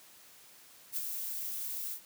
violet noise with ADSR envelope, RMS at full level -33 dBFS, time 0.92-2.01 s, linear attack 47 ms, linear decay 33 ms, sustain -5 dB, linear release 95 ms, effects white hiss -57 dBFS RMS until 2.05 s + high-pass 100 Hz 12 dB/octave

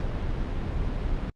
brown noise, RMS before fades -28 dBFS, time 0-1.3 s, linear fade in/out 2 ms, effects low-pass 4000 Hz 12 dB/octave + Opus 48 kbps

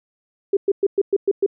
sine tone bursts, 396.1 Hz, G4, 18 cents sharp, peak -13 dBFS, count 7, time 0.53-1.463 s, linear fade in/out 5 ms, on 39 ms, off 110 ms, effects none

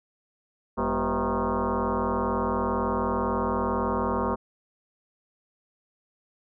sine tone with frequency modulation, 346.5 Hz, F4, 14 cents flat, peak -23 dBFS, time 0.77-4.36 s, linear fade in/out 20 ms, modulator 147 Hz, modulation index 5.8, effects none

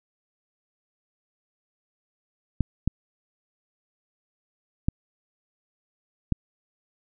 clicks, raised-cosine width 5 ms, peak -9 dBFS, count 4, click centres 2.607 / 2.876 / 4.885 / 6.323 s, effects none

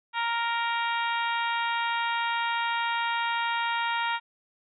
harmonic tone, 466.2 Hz, A#4, in tune, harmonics 2 / 3 / 4 / 5 / 6 / 7 / 8, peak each -28 / -32 / -34 / -36 / -38 / -39 / -40 dBFS, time 0.13-4.2 s, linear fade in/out 50 ms, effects none

